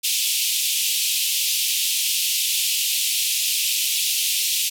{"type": "band-pass noise", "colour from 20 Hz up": "pink", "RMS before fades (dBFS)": -22, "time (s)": [0.03, 4.7], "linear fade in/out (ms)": 20, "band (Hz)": [2600, 16000], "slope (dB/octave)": 48, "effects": []}